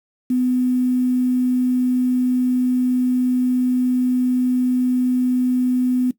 sine tone with quantisation, 251.3 Hz, B3, 30 cents sharp, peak -15 dBFS, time 0.3-6.11 s, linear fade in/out 5 ms, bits 7, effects noise-tail reverb RT60 0.1 s tail -17 dB re dry

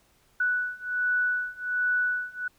sine beating tone pair, 1480 / 1481.3 Hz, F#6 / F#6, 0 / +2 cents, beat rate 1.3 Hz, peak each -28 / -27 dBFS, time 0.4-2.48 s, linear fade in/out 5 ms, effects pink hiss -64 dBFS RMS until 2.58 s

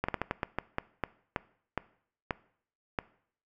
slowing click train, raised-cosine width 0.5 ms, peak -14 dBFS, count 13, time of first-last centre 0.04-2.988 s, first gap 45 ms, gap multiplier 1.28, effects noise-tail reverb RT60 0.6 s tail -20 dB re dry

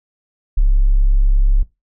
triangle tone, 34.2 Hz, C#1, 23 cents flat, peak -5 dBFS, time 0.57-1.63 s, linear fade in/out 10 ms, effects noise-tail reverb RT60 0.2 s tail -21 dB re dry + tanh soft clip ceiling -7 dBFS

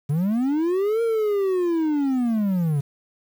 triangle linear two-way sweep, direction up then down, 136.3 to 466.2 to 136.3 Hz, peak -17 dBFS, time 0.09-2.81 s, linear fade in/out 10 ms, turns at 1.02 s, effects 8-bit

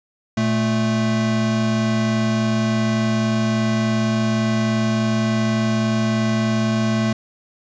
square tone pair together, 116.54 / 220 Hz, A#2 / A3, 0 / 0 cents, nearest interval major seventh, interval 1100 cents, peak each -23 / -19 dBFS, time 0.37-7.13 s, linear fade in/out 5 ms, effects resampled to 16000 Hz + 9-bit

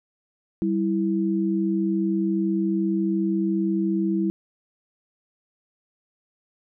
sine tone pair together, 194.14 / 328.4 Hz, G3 / E4, -16 / -6 cents, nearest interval major sixth, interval 910 cents, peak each -23 dBFS, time 0.62-4.3 s, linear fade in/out 0 ms, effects none

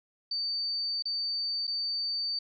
sine tone with dropouts, 4590 Hz, D8, 40 cents flat, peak -29 dBFS, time 0.31-2.39 s, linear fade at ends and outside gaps 5 ms, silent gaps 1.024-1.054 / 1.67-1.676 s, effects none

